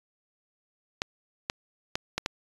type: clicks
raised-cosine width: 0.2 ms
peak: -10 dBFS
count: 5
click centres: 1.019 / 1.499 / 1.955 / 2.18 / 2.261 s
effects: resampled to 24000 Hz